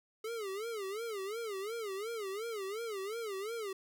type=tone with vibrato; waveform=square; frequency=422.6 Hz; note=G#4; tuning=30 cents sharp; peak=-38 dBFS; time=0.24-3.73 s; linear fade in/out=5 ms; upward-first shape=sine; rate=2.8 Hz; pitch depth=180 cents each way; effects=none